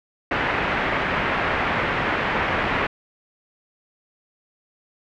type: low-pass noise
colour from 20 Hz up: white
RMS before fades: -23 dBFS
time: 0.31-2.87 s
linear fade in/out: 5 ms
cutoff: 2200 Hz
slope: 24 dB/octave
effects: none